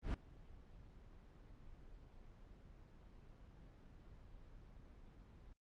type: noise with ADSR envelope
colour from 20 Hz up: brown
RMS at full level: -36 dBFS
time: 0.02-5.53 s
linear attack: 120 ms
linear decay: 3 ms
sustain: -23 dB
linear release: 3 ms
effects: low-pass 5000 Hz 12 dB/octave + Opus 32 kbps